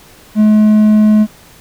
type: tone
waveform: triangle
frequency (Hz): 213.4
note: G#3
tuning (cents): +47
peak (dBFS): -3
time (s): 0.35-1.27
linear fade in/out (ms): 50
effects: pink hiss -41 dBFS RMS until 1.6 s